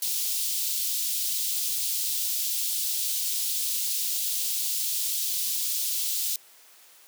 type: high-pass noise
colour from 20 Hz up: white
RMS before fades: -28 dBFS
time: 0.02-6.36 s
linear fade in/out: 2 ms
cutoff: 3300 Hz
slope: 24 dB/octave
effects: white hiss -54 dBFS RMS until 7.07 s + high-pass 400 Hz 12 dB/octave